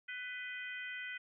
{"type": "harmonic tone with a mistuned harmonic", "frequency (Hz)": 497.9, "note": "B4", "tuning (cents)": 14, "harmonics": [3, 4, 5, 6], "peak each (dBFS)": [-45, -44, -48, -52], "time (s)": [0.08, 1.18], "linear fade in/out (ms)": 10, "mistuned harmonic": 6, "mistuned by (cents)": 75, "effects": []}